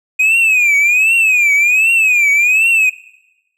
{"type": "tone with vibrato", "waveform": "triangle", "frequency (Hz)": 2489, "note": "D#7", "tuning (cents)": 0, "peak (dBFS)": -7, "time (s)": [0.19, 2.9], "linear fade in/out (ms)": 10, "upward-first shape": "triangle", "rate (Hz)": 1.3, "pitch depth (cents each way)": 180, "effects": ["noise-tail reverb RT60 1.0 s tail -21 dB re dry"]}